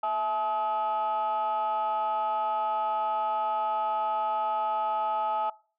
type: tone cluster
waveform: sine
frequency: 656 / 859 / 1272 Hz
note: E5 / A5 / D#6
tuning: -9 / -42 / +38 cents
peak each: -32 / -26 / -31 dBFS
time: 0.03-5.5 s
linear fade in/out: 5 ms
effects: noise-tail reverb RT60 0.4 s tail -22 dB re dry + tanh soft clip ceiling -21 dBFS